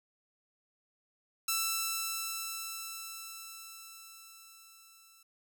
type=tone with level ramp; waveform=5% pulse; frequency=1329 Hz; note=E6; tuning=14 cents sharp; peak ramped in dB=-17 to -47 dBFS; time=1.48-5.23 s; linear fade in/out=5 ms; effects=none